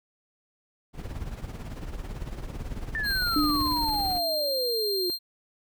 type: noise with tremolo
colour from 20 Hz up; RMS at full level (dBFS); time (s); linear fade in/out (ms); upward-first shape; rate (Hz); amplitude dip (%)
brown; -32; 0.93-4.21; 50; triangle; 18; 70
type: exponential sweep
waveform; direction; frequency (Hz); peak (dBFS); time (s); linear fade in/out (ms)
sine; down; 1806 to 349.2; -27; 2.95-5.1; 0
type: tone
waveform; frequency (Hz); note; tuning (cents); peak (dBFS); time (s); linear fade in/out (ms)
45% pulse; 4186; C8; 0; -27; 3.03-5.19; 50
type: tone with exponential decay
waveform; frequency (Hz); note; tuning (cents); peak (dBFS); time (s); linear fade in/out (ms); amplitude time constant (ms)
sine; 296.4; D4; +16; -21; 3.36-4.88; 2; 330
effects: none